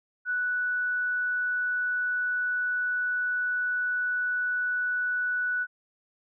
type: tone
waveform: sine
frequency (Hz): 1480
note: F#6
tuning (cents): 0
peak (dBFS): -25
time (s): 0.25-5.67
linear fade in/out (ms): 50
effects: none